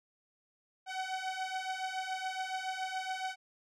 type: beating tone pair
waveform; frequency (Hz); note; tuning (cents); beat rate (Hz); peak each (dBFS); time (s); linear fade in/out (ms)
sawtooth; 750 / 757.1; F#5 / F#5; +23 / +40; 7.1; -35 / -34; 0.86-3.36; 50
effects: low-pass 6000 Hz 12 dB/octave